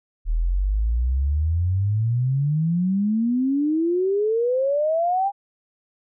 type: exponential sweep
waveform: sine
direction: up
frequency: 38.15 to 812 Hz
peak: -18 dBFS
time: 0.25-5.32 s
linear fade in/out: 50 ms
effects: none